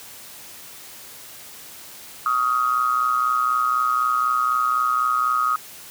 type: tone with amplitude modulation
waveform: sine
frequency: 1254 Hz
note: D#6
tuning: 13 cents sharp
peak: -14 dBFS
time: 2.26-5.56 s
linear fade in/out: 2 ms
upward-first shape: sine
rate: 124 Hz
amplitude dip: 80%
effects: white hiss -41 dBFS RMS until 5.9 s + high-pass 60 Hz 12 dB/octave